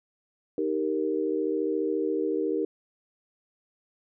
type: chord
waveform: sine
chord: Eb major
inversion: none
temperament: equal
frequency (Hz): 311.1 / 392 / 466.2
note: Eb4 / G4 / Bb4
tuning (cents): 0 / 0 / 0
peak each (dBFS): -29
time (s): 0.58-2.65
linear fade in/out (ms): 2
effects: none